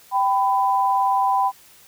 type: tone pair together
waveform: sine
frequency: 781.3 / 1000 Hz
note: G5 / B5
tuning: -6 / +21 cents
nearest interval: major third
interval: 427 cents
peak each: -19 dBFS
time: 0.11-1.52 s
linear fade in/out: 50 ms
effects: white hiss -50 dBFS RMS until 1.87 s